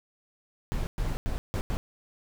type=noise bursts at uneven times; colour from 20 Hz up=brown; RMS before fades=-29 dBFS; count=5; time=0.72-0.87 / 0.98-1.17 / 1.26-1.38 / 1.54-1.61 / 1.7-1.77 s; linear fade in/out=0 ms; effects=none